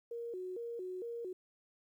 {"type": "tone with vibrato", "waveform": "sine", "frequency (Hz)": 415.3, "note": "G#4", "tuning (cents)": 0, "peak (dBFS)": -39, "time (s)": [0.11, 1.33], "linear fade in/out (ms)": 5, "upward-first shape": "square", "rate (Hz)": 2.2, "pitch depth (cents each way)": 210, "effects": ["12-bit"]}